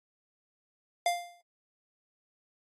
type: tone with exponential decay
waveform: square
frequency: 698.5 Hz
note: F5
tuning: in tune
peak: -23 dBFS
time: 1.06-1.41 s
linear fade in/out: 2 ms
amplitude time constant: 75 ms
effects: AAC 32 kbps